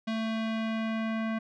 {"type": "tone with low-pass filter sweep", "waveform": "square", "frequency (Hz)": 222.6, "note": "A3", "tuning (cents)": 20, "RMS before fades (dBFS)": -31, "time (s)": [0.07, 1.39], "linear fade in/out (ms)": 10, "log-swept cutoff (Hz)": [3700, 2000], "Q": 1.5, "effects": []}